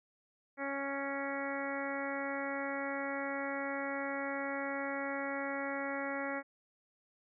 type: harmonic tone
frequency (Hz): 277.2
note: C#4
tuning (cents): 0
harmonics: 1 / 2 / 3 / 4 / 5 / 6 / 7 / 8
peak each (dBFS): -41 / -40 / -44 / -47 / -44 / -46 / -43 / -46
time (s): 0.57-6.43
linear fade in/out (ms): 50
effects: none